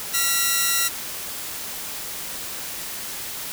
5% pulse tone pair together, 1375 / 1944.5 Hz, F6 / B6, -27 / -27 cents, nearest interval tritone, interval 600 cents, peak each -11 dBFS, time 0.13-0.89 s, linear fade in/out 20 ms, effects white hiss -32 dBFS RMS until 3.52 s

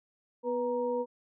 sine tone cluster, 247.3 / 489.6 / 939 Hz, B3 / B4 / A#5, +3 / -15 / +12 cents, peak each -37 / -29 / -37 dBFS, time 0.43-1.06 s, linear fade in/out 50 ms, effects none

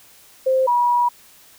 sine tone pair in turn, 523.3 / 966.4 Hz, C5 / B5, 0 / -38 cents, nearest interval major seventh, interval 1062 cents, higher second, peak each -14 dBFS, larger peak neither, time 0.46-0.67 / 0.67-1.09 s, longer second, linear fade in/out 10 ms, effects white hiss -49 dBFS RMS until 1.58 s

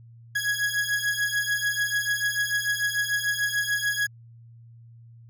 40% pulse beating tone pair, 1661.2 / 1668 Hz, G#6 / G#6, 0 / +7 cents, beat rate 6.8 Hz, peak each -26 / -26 dBFS, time 0.35-4.07 s, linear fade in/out 10 ms, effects added 116 Hz sine -46 dBFS peak until 5.29 s

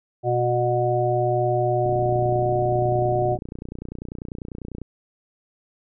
harmonic tone, 121.9 Hz, B2, 22 cents flat, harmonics 1 / 3 / 5 / 6, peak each -24 / -24 / -24 / -24 dBFS, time 0.23-3.38 s, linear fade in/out 50 ms
click train, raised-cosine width 3 ms, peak -20 dBFS, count 90, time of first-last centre 1.86-4.817 s, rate 30.1 Hz
effects none

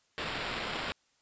white noise with sample-and-hold, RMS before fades -36 dBFS, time 0.18-0.92 s, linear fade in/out 0 ms, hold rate 6300 Hz, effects white hiss -71 dBFS RMS until 1.21 s + resampled to 16000 Hz

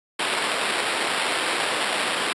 white noise with sample-and-hold, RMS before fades -24 dBFS, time 0.19-2.33 s, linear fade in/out 5 ms, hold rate 6300 Hz, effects high-pass 300 Hz 12 dB/octave + resampled to 24000 Hz

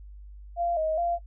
sine tone with vibrato, 659.3 Hz, E5, in tune, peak -24 dBFS, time 0.56-1.19 s, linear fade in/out 50 ms, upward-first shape square, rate 2.4 Hz, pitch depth 79 cents each way, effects noise-tail reverb RT60 0.1 s tail -19 dB re dry + added 50 Hz sine -42 dBFS peak until 1.26 s

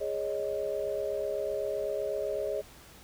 sine chord, Ab suspended fourth, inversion none, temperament equal, 415.3 / 554.4 / 622.3 Hz, Ab4 / Db5 / Eb5, 0 / 0 / 0 cents, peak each -34 dBFS, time 0-2.62 s, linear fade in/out 20 ms, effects added 60 Hz sine -58 dBFS peak until 3.03 s + pink hiss -53 dBFS RMS until 3.03 s

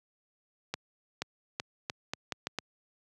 accelerating click train, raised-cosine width 0.2 ms, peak -15 dBFS, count 8, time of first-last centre 0.74-2.587 s, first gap 480 ms, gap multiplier 0.79, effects high-pass 100 Hz 12 dB/octave

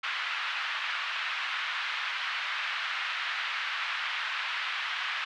pink band-pass noise, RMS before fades -33 dBFS, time 0.03-5.25 s, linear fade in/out 10 ms, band 1200 to 3400 Hz, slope 24 dB/octave, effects none

